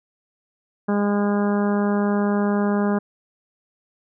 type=harmonic tone; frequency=204.2 Hz; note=G#3; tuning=29 cents flat; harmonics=1 / 2 / 3 / 4 / 5 / 6 / 7 / 8; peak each=-19 / -25 / -29 / -31 / -33 / -35 / -36 / -37 dBFS; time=0.88-2.99 s; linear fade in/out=10 ms; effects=none